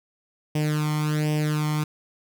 sawtooth tone with flanger, 151.8 Hz, D#3, 42 cents flat, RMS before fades -24 dBFS, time 0.55-1.84 s, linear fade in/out 5 ms, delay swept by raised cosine 0.36 to 0.94 ms, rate 1.3 Hz, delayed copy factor +0.8, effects none

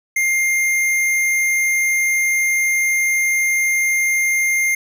sine tone with hard clipping, 2112 Hz, C7, 16 cents sharp, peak -16 dBFS, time 0.16-4.75 s, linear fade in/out 5 ms, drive 16 dB, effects none

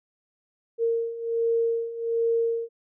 sine beating tone pair, 460 / 461.3 Hz, A#4 / A#4, -23 / -18 cents, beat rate 1.3 Hz, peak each -28 / -24 dBFS, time 0.78-2.69 s, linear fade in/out 50 ms, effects none

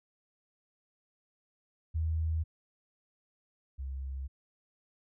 sine tone pair in turn, 80.1 / 67.01 Hz, E2 / C2, -49 / +42 cents, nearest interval minor third, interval 309 cents, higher first, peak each -28 / -35 dBFS, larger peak first, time 1.94-2.44 / 3.78-4.28 s, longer neither, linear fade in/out 20 ms, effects none

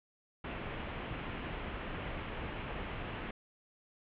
pink low-pass noise, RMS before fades -41 dBFS, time 0.44-3.31 s, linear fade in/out 5 ms, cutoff 3100 Hz, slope 48 dB/octave, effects none

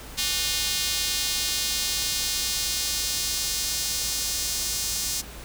square tone with high-pass filter sweep, 164.81 Hz, E3, in tune, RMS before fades -27 dBFS, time 0.17-5.22 s, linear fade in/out 20 ms, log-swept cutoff 3700 to 5700 Hz, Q 1.3, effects added 56 Hz sine -42 dBFS peak until 5.44 s + pink hiss -42 dBFS RMS until 5.44 s

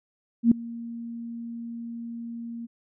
sine tone with ADSR envelope, 233.1 Hz, A#3, in tune, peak -11 dBFS, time 0.43-2.67 s, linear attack 84 ms, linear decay 3 ms, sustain -22 dB, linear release 23 ms, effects none

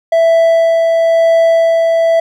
triangle tone with tremolo, 661 Hz, E5, 5 cents sharp, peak -4 dBFS, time 0.12-2.2 s, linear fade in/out 5 ms, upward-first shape sine, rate 0.99 Hz, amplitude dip 25%, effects none

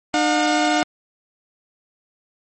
sawtooth tone pair together, 302.7 / 720 Hz, D#4 / F#5, -48 / -47 cents, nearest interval octave + minor third, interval 1501 cents, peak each -15 dBFS, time 0.14-0.83 s, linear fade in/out 0 ms, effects MP3 32 kbps

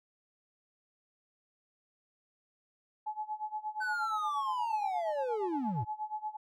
sine tone with tremolo, 855 Hz, A5, 50 cents flat, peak -32 dBFS, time 3.06-6.37 s, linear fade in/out 10 ms, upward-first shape sine, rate 8.5 Hz, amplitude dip 90%
triangle linear sweep, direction down, 1533 to 96 Hz, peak -30 dBFS, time 3.8-5.85 s, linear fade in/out 20 ms
effects none

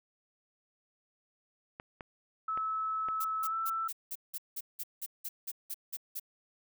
clicks, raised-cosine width 0.5 ms, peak -27 dBFS, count 4, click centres 1.799 / 2.008 / 2.575 / 3.086 s
sine tone with pitch glide, 1300 to 1328.9 Hz, E6 to E6, -24 to +14 cents, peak -31 dBFS, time 2.48-3.88 s, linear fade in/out 5 ms, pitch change +38 cents, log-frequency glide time 3.49-3.54 s
violet noise bursts, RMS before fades -38 dBFS, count 14, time 3.2-6.198 s, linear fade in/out 10 ms, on 47 ms, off 180 ms
effects none

